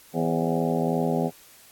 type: harmonic tone with a mistuned harmonic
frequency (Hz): 82.41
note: E2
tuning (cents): 0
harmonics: 2 / 3 / 4 / 5 / 6 / 7 / 8 / 9 / 10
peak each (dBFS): -27 / -27 / -36 / -29 / -31 / -34 / -34 / -32 / -37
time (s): 0.13-1.31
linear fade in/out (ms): 50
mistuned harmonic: 6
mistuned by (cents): +73
effects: white hiss -52 dBFS RMS until 1.71 s + AAC 64 kbps